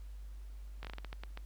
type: slowing click train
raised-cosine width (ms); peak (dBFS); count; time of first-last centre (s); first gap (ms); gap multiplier
0.3; -28; 10; 0.83-1.374; 17; 1.3
effects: added 50 Hz sine -44 dBFS peak until 1.45 s + pink hiss -67 dBFS RMS until 1.45 s